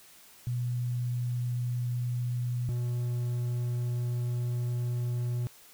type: tone pair in turn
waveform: sine / triangle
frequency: 122.3 / 121.46 Hz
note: B2 / B2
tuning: -16 / -28 cents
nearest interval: unison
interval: 12 cents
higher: first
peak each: -28 / -26 dBFS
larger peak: second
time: 0.47-2.69 / 2.69-5.47 s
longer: second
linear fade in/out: 0 ms
effects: white hiss -55 dBFS RMS until 5.73 s